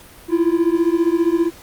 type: beating tone pair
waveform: triangle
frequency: 329.6 / 344.6 Hz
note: E4 / F4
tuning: 0 / -23 cents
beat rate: 15 Hz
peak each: -15 dBFS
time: 0.28-1.51 s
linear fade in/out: 50 ms
effects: pink hiss -43 dBFS RMS until 1.62 s + Opus 48 kbps